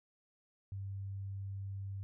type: tone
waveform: sine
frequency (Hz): 98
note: G2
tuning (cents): 0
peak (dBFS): -39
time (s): 0.72-2.03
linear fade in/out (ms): 0
effects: none